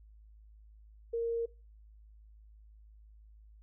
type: tone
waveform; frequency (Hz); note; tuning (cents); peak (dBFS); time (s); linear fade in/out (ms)
sine; 463.8; A#4; -9; -30; 1.13-1.46; 10
effects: noise-tail reverb RT60 0.3 s tail -21 dB re dry + added 53 Hz sine -54 dBFS peak until 3.62 s